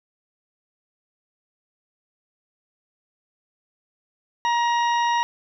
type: harmonic tone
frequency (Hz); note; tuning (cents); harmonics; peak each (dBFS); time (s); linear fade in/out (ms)
946; A#5; +25; 1 / 2 / 3 / 4 / 6; -19 / -28 / -33 / -35 / -39; 4.45-5.23; 0
effects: 10-bit